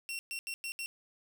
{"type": "tone bursts at uneven times", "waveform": "sawtooth", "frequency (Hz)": 2727, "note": "F7", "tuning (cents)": -42, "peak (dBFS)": -33, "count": 5, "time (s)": [[0.09, 0.19], [0.31, 0.39], [0.47, 0.54], [0.64, 0.72], [0.79, 0.86]], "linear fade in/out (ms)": 0, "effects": ["10-bit"]}